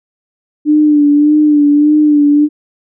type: tone with vibrato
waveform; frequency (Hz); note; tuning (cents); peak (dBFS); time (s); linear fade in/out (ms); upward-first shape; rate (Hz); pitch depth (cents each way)
sine; 296.5; D4; +17; -5; 0.65-2.49; 50; sine; 1.7; 39
effects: none